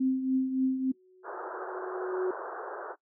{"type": "tone with tremolo", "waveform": "sine", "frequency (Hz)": 261.6, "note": "C4", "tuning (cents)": 0, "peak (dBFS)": -22, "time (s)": [0, 0.92], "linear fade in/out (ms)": 10, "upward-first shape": "triangle", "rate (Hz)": 3.5, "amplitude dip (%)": 65}
{"type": "tone with exponential growth", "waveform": "sine", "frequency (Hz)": 370, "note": "F#4", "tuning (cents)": 0, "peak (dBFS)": -25, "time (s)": [0.79, 2.31], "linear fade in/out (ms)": 5, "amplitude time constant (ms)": 330}
{"type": "band-pass noise", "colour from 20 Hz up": "pink", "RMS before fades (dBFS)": -39, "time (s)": [1.23, 2.96], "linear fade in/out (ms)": 50, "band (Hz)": [350, 1600], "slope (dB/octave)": 96}
{"effects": ["noise-tail reverb RT60 0.1 s tail -20 dB re dry"]}